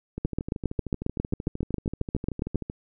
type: two click trains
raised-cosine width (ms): 3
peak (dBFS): -19 / -12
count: 34 / 18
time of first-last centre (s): 0.18-2.699 / 0.25-2.557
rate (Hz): 13.1 / 7.37
effects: none